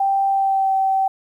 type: tone with pitch glide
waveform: sine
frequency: 784 to 771 Hz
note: G5 to G5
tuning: 0 to -29 cents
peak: -15 dBFS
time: 0-1.08 s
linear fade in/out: 5 ms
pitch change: -29 cents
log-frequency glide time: 0.29-0.73 s
effects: 9-bit